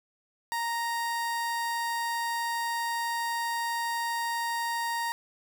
30% pulse tone, 932.3 Hz, A#5, in tune, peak -26 dBFS, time 0.52-5.12 s, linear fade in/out 0 ms, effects none

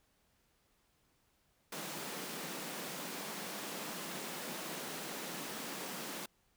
pink high-pass noise, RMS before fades -43 dBFS, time 1.72-6.26 s, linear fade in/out 5 ms, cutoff 160 Hz, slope 48 dB/octave, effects pink hiss -74 dBFS RMS until 6.56 s

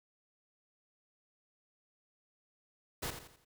pink noise with echo, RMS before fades -38 dBFS, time 3.02-3.11 s, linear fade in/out 10 ms, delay 85 ms, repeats 4, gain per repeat -8 dB, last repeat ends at 3.45 s, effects none

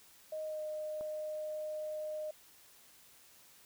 sine tone with pitch glide, 622.3 to 614.1 Hz, D#5 to D#5, 0 to -23 cents, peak -37 dBFS, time 0.32-2.31 s, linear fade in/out 5 ms, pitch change -23 cents, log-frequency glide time 0.44-0.62 s
click, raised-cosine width 1 ms, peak -36 dBFS, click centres 1.01 s
effects white hiss -61 dBFS RMS until 3.65 s

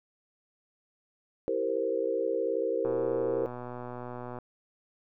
sine chord, C dominant seventh, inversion first, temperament equal with one note detuned, 329.6 / 392 / 464.6 / 523.3 Hz, E4 / G4 / Bb4 / C5, 0 / 0 / -6 / 0 cents, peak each -36 / -33 / -30 / -32 dBFS, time 1.48-3.46 s, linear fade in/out 0 ms
click train, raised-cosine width 1 ms, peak -26 dBFS, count 190, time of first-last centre 2.85-4.387 s, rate 123 Hz
effects none

